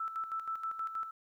sine tone with tremolo, 1321 Hz, E6, 3 cents sharp, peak -33 dBFS, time 0-1.11 s, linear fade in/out 5 ms, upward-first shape square, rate 6.3 Hz, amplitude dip 60%, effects 12-bit

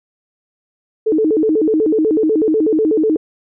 sine tone with vibrato, 370 Hz, F#4, in tune, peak -11 dBFS, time 1.06-3.17 s, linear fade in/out 10 ms, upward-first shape square, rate 8.1 Hz, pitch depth 290 cents each way, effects none

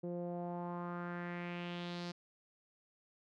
sawtooth tone with low-pass filter sweep, 174.61 Hz, F3, in tune, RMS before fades -42 dBFS, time 0.03-2.12 s, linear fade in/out 10 ms, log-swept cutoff 450 to 4900 Hz, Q 3, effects none

